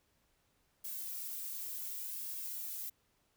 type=noise with flanger; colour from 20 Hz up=violet; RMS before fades=-42 dBFS; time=0.84-2.9 s; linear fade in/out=10 ms; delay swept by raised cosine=1.8 to 2.59 ms; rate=0.69 Hz; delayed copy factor=+0.8; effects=pink hiss -75 dBFS RMS until 3.36 s